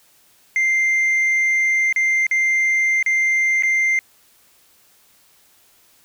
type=tone with dropouts; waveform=sine; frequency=2093 Hz; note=C7; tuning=in tune; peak=-12 dBFS; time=0.56-3.99 s; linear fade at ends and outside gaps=1 ms; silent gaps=1.926-1.961 / 2.267-2.312 / 3.027-3.062 / 3.624-3.634 s; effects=tanh soft clip ceiling -14 dBFS + white hiss -55 dBFS RMS until 6.04 s